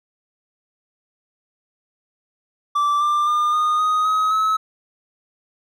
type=tone with pitch steps; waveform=triangle; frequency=1167 / 1186.7 / 1206.8 / 1227.1 / 1247.9 / 1269 / 1290.4 Hz; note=D6 / D6 / D6 / D#6 / D#6 / D#6 / E6; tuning=-11 / +18 / +47 / -24 / +5 / +34 / -37 cents; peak=-14 dBFS; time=2.75-4.57 s; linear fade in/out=10 ms; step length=260 ms; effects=none